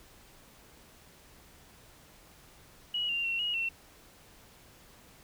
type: tone with pitch steps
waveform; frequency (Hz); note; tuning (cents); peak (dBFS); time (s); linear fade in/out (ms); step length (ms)
sine; 2913 / 2782 / 2726 / 2889 / 2710; F#7 / F7 / F7 / F#7 / E7; -28 / -7 / -43 / -42 / +47; -29; 2.94-3.69; 5; 150
effects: pink hiss -57 dBFS RMS until 5.23 s